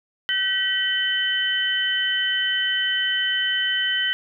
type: tone cluster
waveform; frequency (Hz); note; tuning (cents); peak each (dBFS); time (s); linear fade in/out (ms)
sine; 1531 / 1929 / 3043; G6 / B6 / F#7; -41 / -41 / +48; -27 / -25 / -22; 0.29-4.13; 0
effects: none